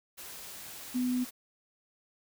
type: tone in noise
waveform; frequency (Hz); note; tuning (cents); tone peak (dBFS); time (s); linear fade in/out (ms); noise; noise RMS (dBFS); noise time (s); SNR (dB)
sine; 250; B3; +21; -27; 0.94-1.25; 20; white; -45; 0.17-1.31; +15
effects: none